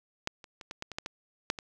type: clicks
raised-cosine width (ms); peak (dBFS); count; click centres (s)
0.2; -13 / -30 / -27 / -22 / -19 / -23 / -16 / -19 / -10 / -22; 10; 0.274 / 0.442 / 0.612 / 0.711 / 0.824 / 0.917 / 0.985 / 1.061 / 1.501 / 1.588
effects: none